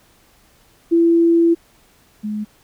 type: tone pair in turn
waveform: sine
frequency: 335.8 / 211.5 Hz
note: E4 / G#3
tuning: +32 / +32 cents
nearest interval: minor sixth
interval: 800 cents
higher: first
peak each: -10 / -21 dBFS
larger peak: first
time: 0.91-1.55 / 2.23-2.45 s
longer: first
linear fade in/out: 20 ms
effects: pink hiss -54 dBFS RMS until 2.63 s